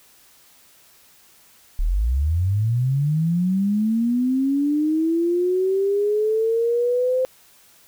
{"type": "linear sweep", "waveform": "sine", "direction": "up", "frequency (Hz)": [34, 519], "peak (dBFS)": -17, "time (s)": [1.79, 7.25], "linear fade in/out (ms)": 0, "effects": ["white hiss -53 dBFS RMS until 7.87 s"]}